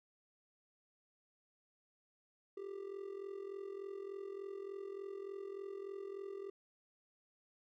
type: tone with amplitude modulation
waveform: triangle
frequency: 394.2 Hz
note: G4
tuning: 10 cents sharp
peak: -38 dBFS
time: 2.57-6.5 s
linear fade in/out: 5 ms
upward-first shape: sine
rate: 43.4 Hz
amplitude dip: 75%
effects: none